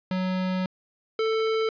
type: tone pair in turn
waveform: square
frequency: 185.4 / 442.9 Hz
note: F#3 / A4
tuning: +4 / +11 cents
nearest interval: octave + minor third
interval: 1507 cents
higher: second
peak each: -25 / -23 dBFS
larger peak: second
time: 0.11-0.66 / 1.19-1.69 s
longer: first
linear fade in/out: 2 ms
effects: resampled to 11025 Hz + 10-bit